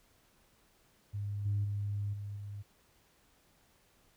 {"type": "tone with level steps", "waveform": "sine", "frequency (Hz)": 101.9, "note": "G#2", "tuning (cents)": -32, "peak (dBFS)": [-34, -28, -32, -38, -40], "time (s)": [1.13, 2.63], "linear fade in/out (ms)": 20, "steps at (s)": [1.45, 1.64, 2.13, 2.36], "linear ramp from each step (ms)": 10, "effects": ["tanh soft clip ceiling -25 dBFS", "pink hiss -68 dBFS RMS until 4.16 s"]}